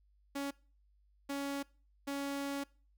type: tone bursts at uneven times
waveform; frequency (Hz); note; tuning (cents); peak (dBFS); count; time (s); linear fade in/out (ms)
sawtooth; 279.8; C#4; +16; -32; 3; 0.35-0.51 / 1.29-1.63 / 2.07-2.64; 10
effects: noise-tail reverb RT60 0.4 s tail -23 dB re dry + added 50 Hz sine -66 dBFS peak until 2.97 s